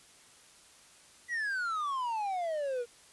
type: exponential sweep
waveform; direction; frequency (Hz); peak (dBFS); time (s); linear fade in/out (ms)
triangle; down; 1975.5 to 466.2; -29; 1.28-2.86; 50
effects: white hiss -58 dBFS RMS until 3.12 s + resampled to 24000 Hz